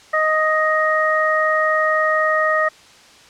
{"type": "harmonic tone", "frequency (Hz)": 624, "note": "D#5", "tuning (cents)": 5, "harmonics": [1, 2, 3], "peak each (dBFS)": [-19, -19, -19], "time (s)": [0.13, 2.69], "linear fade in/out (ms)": 10, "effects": ["white hiss -46 dBFS RMS until 3.29 s", "low-pass 6000 Hz 12 dB/octave"]}